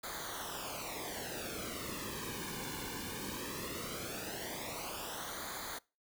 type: noise with flanger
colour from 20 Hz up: pink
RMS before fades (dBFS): -42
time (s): 0.03-5.79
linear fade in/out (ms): 10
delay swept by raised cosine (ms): 0.36 to 1.56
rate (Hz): 0.18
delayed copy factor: -0.8
effects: noise-tail reverb RT60 0.3 s tail -24 dB re dry